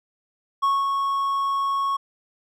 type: tone with ADSR envelope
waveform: triangle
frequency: 1103 Hz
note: C#6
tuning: 9 cents flat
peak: -15 dBFS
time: 0.62-1.97 s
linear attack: 17 ms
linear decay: 210 ms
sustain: -4 dB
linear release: 11 ms
effects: none